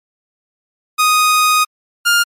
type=tone pair in turn; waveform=sawtooth; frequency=1244.5 / 1407.4 Hz; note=D#6 / F6; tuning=0 / +13 cents; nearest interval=major second; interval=213 cents; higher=second; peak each=-6 dBFS; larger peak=neither; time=0.98-1.65 / 2.05-2.24 s; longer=first; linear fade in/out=20 ms; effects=MP3 64 kbps